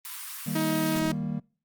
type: high-pass noise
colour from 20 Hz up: white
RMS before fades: -38 dBFS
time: 0.05-0.99 s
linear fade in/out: 0 ms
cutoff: 950 Hz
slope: 48 dB/octave
type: chord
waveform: triangle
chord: Eb major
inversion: none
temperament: equal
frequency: 155.56 / 196 / 233.1 Hz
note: Eb3 / G3 / Bb3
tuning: 0 / 0 / 0 cents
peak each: -30 / -31 / -31 dBFS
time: 0.46-1.4 s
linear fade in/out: 10 ms
type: tone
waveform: sawtooth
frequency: 316.3 Hz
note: D#4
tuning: 29 cents sharp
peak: -22 dBFS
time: 0.55-1.12 s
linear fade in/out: 5 ms
effects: noise-tail reverb RT60 0.4 s tail -25 dB re dry + Opus 32 kbps